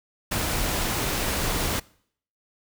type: noise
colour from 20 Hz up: pink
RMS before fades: -26 dBFS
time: 0.31-1.8 s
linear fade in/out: 10 ms
effects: noise-tail reverb RT60 0.6 s tail -23 dB re dry